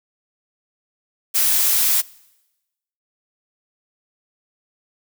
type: noise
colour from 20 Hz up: blue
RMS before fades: -17 dBFS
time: 1.34-2.02 s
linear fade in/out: 20 ms
effects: noise-tail reverb RT60 1.0 s tail -23 dB re dry